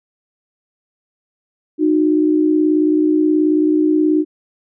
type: tone pair together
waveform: sine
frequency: 306.6 / 365.2 Hz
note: D#4 / F#4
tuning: -25 / -23 cents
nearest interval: minor third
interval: 302 cents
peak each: -12 / -18 dBFS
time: 1.78-4.25 s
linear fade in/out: 50 ms
effects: none